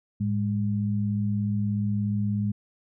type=tone pair together; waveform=sine; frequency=107.4 / 204.2 Hz; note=A2 / G#3; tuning=-41 / -29 cents; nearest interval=major seventh; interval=1112 cents; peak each=-26 dBFS; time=0.2-2.52 s; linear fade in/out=10 ms; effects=none